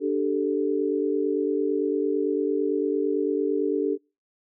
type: chord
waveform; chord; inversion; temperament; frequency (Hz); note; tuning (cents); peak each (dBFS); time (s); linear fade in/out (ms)
sine; D suspended fourth; none; just; 293.7 / 391.6 / 440.5; D4 / G4 / A4; 0 / -2 / +2; -26; 0-3.98; 50
effects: noise-tail reverb RT60 0.3 s tail -26 dB re dry